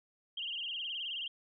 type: tone with vibrato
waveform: sine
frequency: 2998 Hz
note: F#7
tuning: 22 cents sharp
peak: -36 dBFS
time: 0.37-1.28 s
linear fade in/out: 5 ms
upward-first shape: sine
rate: 19 Hz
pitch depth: 140 cents each way
effects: none